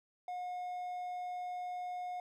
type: tone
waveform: triangle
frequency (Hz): 721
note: F#5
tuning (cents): -45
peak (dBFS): -36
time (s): 0.28-2.2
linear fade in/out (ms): 2
effects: none